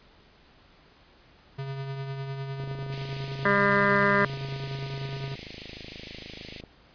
square tone with tremolo, 136.3 Hz, C#3, 29 cents flat, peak -31 dBFS, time 1.58-5.35 s, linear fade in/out 10 ms, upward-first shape triangle, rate 9.9 Hz, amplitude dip 45%
click train, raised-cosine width 2 ms, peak -29 dBFS, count 108, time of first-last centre 2.6-6.638 s, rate 26.5 Hz
pink high-pass noise, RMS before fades -42 dBFS, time 2.92-6.61 s, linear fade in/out 5 ms, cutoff 2000 Hz, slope 48 dB/octave
harmonic tone, 200.9 Hz, G3, 43 cents sharp, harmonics 1 / 2 / 3 / 5 / 6 / 7 / 8 / 9 / 10, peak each -28 / -28 / -28 / -29 / -28 / -32 / -27 / -29 / -31 dBFS, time 3.45-4.25 s, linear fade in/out 2 ms
effects pink hiss -57 dBFS RMS until 6.94 s + resampled to 11025 Hz

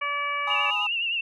harmonic tone, 575 Hz, D5, 37 cents flat, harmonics 1 / 2 / 3 / 4 / 5, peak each -39 / -28 / -36 / -29 / -38 dBFS, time 0.01-0.71 s, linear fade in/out 10 ms
triangle chord, G# minor, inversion none, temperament just, 830.6 / 996.7 / 1245.9 Hz, G#5 / B5 / D#6, 0 / +16 / +2 cents, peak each -30 / -33 / -30 dBFS, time 0.47-0.87 s, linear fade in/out 5 ms
sine tone with vibrato, 2761 Hz, F7, 20 cents flat, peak -24 dBFS, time 0.5-1.21 s, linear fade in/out 5 ms, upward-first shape triangle, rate 9.8 Hz, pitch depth 85 cents each way
effects none

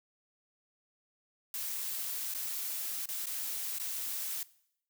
blue noise with dropouts, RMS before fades -37 dBFS, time 1.54-4.43 s, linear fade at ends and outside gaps 1 ms, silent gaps 2.34-2.347 / 3.057-3.088 / 3.258-3.268 / 3.785-3.798 s, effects noise-tail reverb RT60 0.7 s tail -20 dB re dry

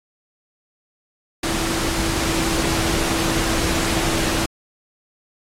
sine tone in noise, 329.6 Hz, E4, in tune, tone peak -26 dBFS, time 1.43-4.46 s, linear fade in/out 5 ms, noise pink, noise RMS -22 dBFS, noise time 1.43-4.46 s, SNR -7 dB, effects low-pass 10000 Hz 12 dB/octave + AAC 48 kbps

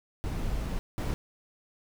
brown noise bursts at uneven times, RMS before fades -31 dBFS, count 2, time 0.24-0.79 / 0.98-1.14 s, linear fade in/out 0 ms, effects none

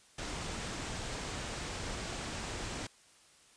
pink low-pass noise, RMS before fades -40 dBFS, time 0.18-2.87 s, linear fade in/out 5 ms, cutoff 8900 Hz, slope 48 dB/octave, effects white hiss -62 dBFS RMS until 3.56 s + resampled to 22050 Hz

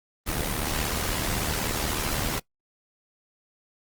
pink noise with amplitude modulation, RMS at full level -25 dBFS, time 0.26-2.4 s, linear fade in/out 20 ms, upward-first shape sine, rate 76.1 Hz, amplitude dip 65%, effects noise-tail reverb RT60 0.1 s tail -20 dB re dry + Opus 24 kbps

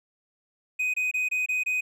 triangle tone bursts, 2502 Hz, D#7, 9 cents sharp, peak -22 dBFS, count 6, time 0.79-1.81 s, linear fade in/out 10 ms, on 150 ms, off 24 ms, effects none

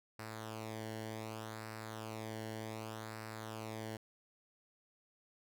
sawtooth tone with flanger, 110 Hz, A2, in tune, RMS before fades -45 dBFS, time 0.19-3.97 s, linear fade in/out 5 ms, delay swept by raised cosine 0.3 to 0.81 ms, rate 0.66 Hz, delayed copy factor -0.65, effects none

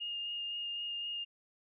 sine tone with vibrato, 2834 Hz, F7, 25 cents sharp, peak -36 dBFS, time 0-1.25 s, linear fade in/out 20 ms, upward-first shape sine, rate 3.9 Hz, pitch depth 11 cents each way, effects none

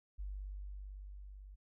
sine tone with level ramp, 49 Hz, G1, in tune, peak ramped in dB -39 to -50 dBFS, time 0.18-1.56 s, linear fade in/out 20 ms, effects none

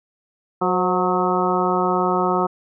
harmonic tone with a mistuned harmonic, 182.6 Hz, F#3, 23 cents flat, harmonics 1 / 2 / 3 / 4 / 5 / 6 / 7, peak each -25 / -22 / -27 / -24 / -25 / -26 / -24 dBFS, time 0.61-2.47 s, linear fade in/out 10 ms, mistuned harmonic 3, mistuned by -55 cents, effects none

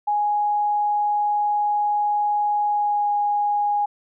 sine tone with pitch glide, 830.6 to 824.9 Hz, G#5 to G#5, 0 to -12 cents, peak -18 dBFS, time 0.07-3.86 s, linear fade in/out 10 ms, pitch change -12 cents, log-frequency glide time 2.67-3.11 s, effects none

